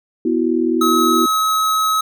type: chord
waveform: sine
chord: B suspended fourth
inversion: none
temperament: equal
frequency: 246.9 / 329.6 / 370 Hz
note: B3 / E4 / F#4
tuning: 0 / 0 / 0 cents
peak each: -19 / -17 / -20 dBFS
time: 0.25-1.26 s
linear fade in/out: 5 ms
type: tone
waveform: square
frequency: 1281 Hz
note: E6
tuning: 50 cents flat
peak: -15 dBFS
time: 0.81-2.01 s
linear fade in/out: 5 ms
effects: none